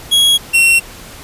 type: tone pair in turn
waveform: 45% pulse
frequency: 3318 / 2725 Hz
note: G#7 / F7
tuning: -2 / -43 cents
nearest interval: minor third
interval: 341 cents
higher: first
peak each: -7 dBFS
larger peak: neither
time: 0.11-0.38 / 0.53-0.8 s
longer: neither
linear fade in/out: 20 ms
effects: pink hiss -34 dBFS RMS until 1.23 s + resampled to 32000 Hz